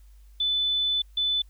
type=tone pair in turn; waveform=sine; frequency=3500 / 3500 Hz; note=A7 / A7; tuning=-10 / -10 cents; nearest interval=unison; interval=0 cents; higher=neither; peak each=-22 dBFS; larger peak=neither; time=0.4-1.02 / 1.17-1.42 s; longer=first; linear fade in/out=5 ms; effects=added 50 Hz sine -48 dBFS peak until 1.49 s + white hiss -67 dBFS RMS until 1.49 s